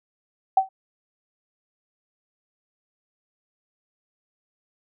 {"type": "tone with exponential decay", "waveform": "sine", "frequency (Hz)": 766, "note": "G5", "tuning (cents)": -40, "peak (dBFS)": -10, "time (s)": [0.57, 0.69], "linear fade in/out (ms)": 5, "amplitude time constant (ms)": 26, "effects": []}